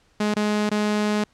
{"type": "tone with dropouts", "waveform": "sawtooth", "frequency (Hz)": 210, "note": "G#3", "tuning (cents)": 19, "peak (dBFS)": -16, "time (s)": [0.2, 1.24], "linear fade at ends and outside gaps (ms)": 5, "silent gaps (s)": [[0.341, 0.364], [0.694, 0.713]], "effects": ["pink hiss -61 dBFS RMS until 1.33 s", "low-pass 7000 Hz 12 dB/octave"]}